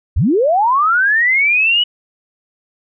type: linear sweep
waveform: sine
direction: up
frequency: 49 to 2964 Hz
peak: -10 dBFS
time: 0.16-1.84 s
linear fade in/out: 10 ms
effects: none